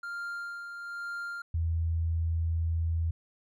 triangle tone with tremolo, 1396.9 Hz, F6, in tune, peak -32 dBFS, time 0.03-1.42 s, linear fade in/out 5 ms, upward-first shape sine, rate 1.1 Hz, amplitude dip 45%
sine tone, 82.41 Hz, E2, in tune, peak -26 dBFS, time 1.54-3.11 s, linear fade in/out 5 ms
effects none

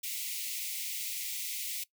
white high-pass noise, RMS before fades -37 dBFS, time 0.03-1.84 s, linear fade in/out 10 ms, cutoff 2000 Hz, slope 96 dB/octave, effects noise-tail reverb RT60 0.1 s tail -19 dB re dry

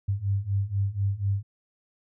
sine beating tone pair, 97 / 101.1 Hz, G2 / G#2, -18 / -46 cents, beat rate 4.1 Hz, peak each -28 / -26 dBFS, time 0.08-1.43 s, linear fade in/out 10 ms, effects none

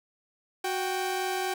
sawtooth tone pair together, 370 / 784 Hz, F#4 / G5, 0 / 0 cents, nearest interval octave + minor second, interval 1300 cents, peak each -27 dBFS, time 0.64-1.54 s, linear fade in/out 5 ms, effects none

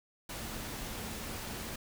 sine tone in noise, 222.8 Hz, A3, 22 cents sharp, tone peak -50 dBFS, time 0.4-1.71 s, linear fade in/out 5 ms, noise pink, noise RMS -41 dBFS, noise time 0.29-1.76 s, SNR -12 dB, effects none

